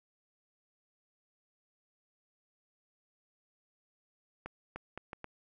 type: accelerating click train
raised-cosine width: 0.5 ms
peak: -26 dBFS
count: 5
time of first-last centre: 4.46-5.243 s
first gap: 300 ms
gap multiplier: 0.72
effects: none